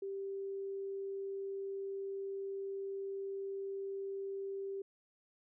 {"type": "tone", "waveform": "sine", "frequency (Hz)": 392, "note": "G4", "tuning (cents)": 0, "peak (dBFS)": -38, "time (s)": [0.02, 4.82], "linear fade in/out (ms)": 5, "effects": []}